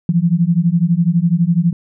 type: beating tone pair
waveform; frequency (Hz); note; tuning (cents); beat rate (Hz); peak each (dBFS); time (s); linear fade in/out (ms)
sine; 164.81 / 176.81; E3 / F3; 0 / +22; 12; -14; 0.09-1.73; 2
effects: none